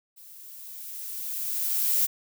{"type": "noise with level ramp", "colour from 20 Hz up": "violet", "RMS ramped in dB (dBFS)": [-49, -22], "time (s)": [0.16, 2.07], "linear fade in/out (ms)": 20, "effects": []}